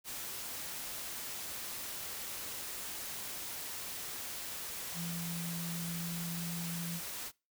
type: tone in noise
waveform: sine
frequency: 170 Hz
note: F3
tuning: 46 cents flat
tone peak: -38 dBFS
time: 4.94-7.01 s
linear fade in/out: 50 ms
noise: white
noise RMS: -42 dBFS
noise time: 0.04-7.32 s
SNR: +1 dB
effects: noise-tail reverb RT60 0.3 s tail -25 dB re dry